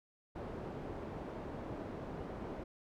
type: low-pass noise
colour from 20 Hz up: white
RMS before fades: -44 dBFS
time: 0.35-2.64 s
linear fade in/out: 10 ms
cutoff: 540 Hz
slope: 12 dB/octave
effects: none